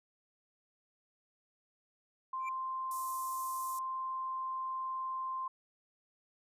sine tone, 1046.5 Hz, C6, in tune, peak -35 dBFS, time 2.33-5.48 s, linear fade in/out 5 ms
triangle tone with exponential growth, 2349 Hz, D7, in tune, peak -36 dBFS, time 2.39-2.49 s, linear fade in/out 5 ms, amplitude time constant 21 ms
white high-pass noise, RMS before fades -45 dBFS, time 2.91-3.79 s, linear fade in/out 2 ms, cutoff 6600 Hz, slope 24 dB/octave
effects resampled to 32000 Hz

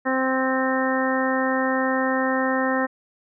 harmonic tone, 261.6 Hz, C4, in tune, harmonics 1 / 2 / 3 / 4 / 5 / 6 / 7, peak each -24 / -25 / -29 / -29 / -31 / -33 / -27 dBFS, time 0.05-2.87 s, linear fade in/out 20 ms, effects none

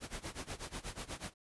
pink noise with tremolo, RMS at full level -41 dBFS, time 0-1.34 s, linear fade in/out 50 ms, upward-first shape sine, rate 8.2 Hz, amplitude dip 90%, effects resampled to 24000 Hz

